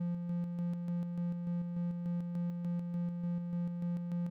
triangle tone with tremolo, 173.7 Hz, F3, 9 cents flat, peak -30 dBFS, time 0-4.3 s, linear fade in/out 10 ms, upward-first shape square, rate 3.4 Hz, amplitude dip 40%, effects none

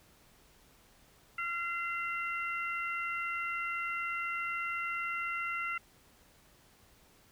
harmonic tone, 686 Hz, F5, 31 cents flat, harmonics 2 / 3 / 4, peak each -36 / -37 / -41 dBFS, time 1.38-5.78 s, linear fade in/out 5 ms, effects pink hiss -63 dBFS RMS until 7.31 s

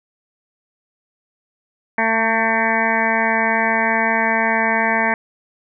harmonic tone, 224.8 Hz, A3, 37 cents sharp, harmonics 1 / 2 / 3 / 4 / 5 / 7 / 8 / 9 / 10, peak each -24 / -28 / -23 / -21 / -28 / -24 / -22 / -24 / -25 dBFS, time 1.98-5.14 s, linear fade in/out 2 ms, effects none

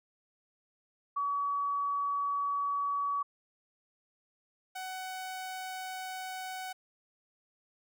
sine / sawtooth tone pair in turn, 1135 / 748.6 Hz, C#6 / F#5, +41 / +20 cents, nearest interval perfect fifth, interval 721 cents, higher first, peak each -29 / -34 dBFS, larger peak first, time 1.16-3.23 / 4.75-6.73 s, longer first, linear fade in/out 10 ms, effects none

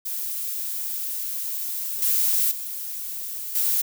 violet noise with level steps, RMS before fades -29 / -21 / -32 / -22 dBFS, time 0.05-3.82 s, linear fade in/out 10 ms, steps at 2.02 / 2.51 / 3.55 s, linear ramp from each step 5 ms, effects none

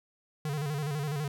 square tone with vibrato, 146.83 Hz, D3, in tune, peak -31 dBFS, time 0.45-1.28 s, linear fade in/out 2 ms, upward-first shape square, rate 12 Hz, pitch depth 78 cents each way, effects 12-bit

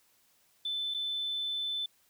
triangle tone with dropouts, 3520 Hz, A7, in tune, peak -28 dBFS, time 0.65-1.86 s, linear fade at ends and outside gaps 5 ms, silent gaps 0.94-0.945 s, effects tanh soft clip ceiling -29 dBFS + white hiss -68 dBFS RMS until 2.09 s

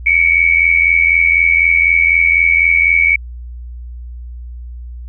sine tone pair together, 2217 / 2301 Hz, C#7 / D7, 0 / -36 cents, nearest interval minor second, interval 64 cents, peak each -11 dBFS, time 0.06-3.16 s, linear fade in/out 5 ms, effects added 60 Hz sine -26 dBFS peak until 5.08 s

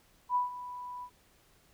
sine tone with ADSR envelope, 987.8 Hz, B5, in tune, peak -24 dBFS, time 0.29-1.1 s, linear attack 64 ms, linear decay 140 ms, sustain -15 dB, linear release 70 ms, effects pink hiss -65 dBFS RMS until 1.73 s

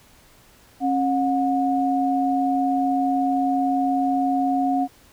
sine tone pair together, 271.6 / 725 Hz, C#4 / F#5, -35 / -35 cents, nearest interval octave + perfect fourth, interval 1700 cents, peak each -21 dBFS, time 0.8-4.88 s, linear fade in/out 50 ms, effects pink hiss -53 dBFS RMS until 5.12 s

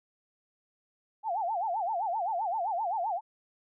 sine tone with vibrato, 784 Hz, G5, in tune, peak -28 dBFS, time 1.23-3.21 s, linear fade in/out 50 ms, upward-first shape sine, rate 7.7 Hz, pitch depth 250 cents each way, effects none

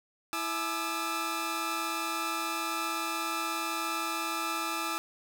sawtooth tone cluster, 329.3 / 853 / 1202 / 1319 Hz, E4 / G#5 / D6 / E6, -2 / +46 / +40 / +1 cents, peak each -35 / -35 / -32 / -31 dBFS, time 0.33-4.98 s, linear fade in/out 0 ms, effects none

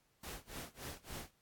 pink noise with tremolo, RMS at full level -45 dBFS, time 0.23-1.31 s, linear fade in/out 5 ms, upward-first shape sine, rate 3.5 Hz, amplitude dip 95%, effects pink hiss -75 dBFS RMS until 1.41 s + AAC 64 kbps

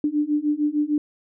sine beating tone pair, 293.7 / 300.3 Hz, D4 / D4, 0 / +39 cents, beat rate 6.6 Hz, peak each -23 / -22 dBFS, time 0.04-0.98 s, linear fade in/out 2 ms, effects none

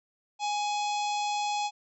harmonic tone with a mistuned harmonic, 842 Hz, G#5, 24 cents sharp, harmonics 1 / 3 / 4 / 5 / 6 / 7 / 8 / 9, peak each -28 / -38 / -40 / -42 / -44 / -45 / -46 / -47 dBFS, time 0.39-1.71 s, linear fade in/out 50 ms, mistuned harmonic 1, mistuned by -28 cents, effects none

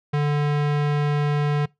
square tone with low-pass filter, 146.83 Hz, D3, in tune, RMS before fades -21 dBFS, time 0.13-1.66 s, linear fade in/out 10 ms, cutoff 2900 Hz, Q 0.75, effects noise-tail reverb RT60 0.2 s tail -24 dB re dry

